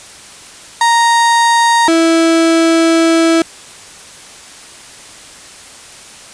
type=tone pair in turn; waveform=35% pulse; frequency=932.3 / 328.9 Hz; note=A#5 / E4; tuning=0 / -4 cents; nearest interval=octave + tritone; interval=1804 cents; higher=first; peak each=-6 dBFS; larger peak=neither; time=0.81-1.88 / 1.88-3.42 s; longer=second; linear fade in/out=2 ms; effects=white hiss -35 dBFS RMS until 6.33 s + resampled to 22050 Hz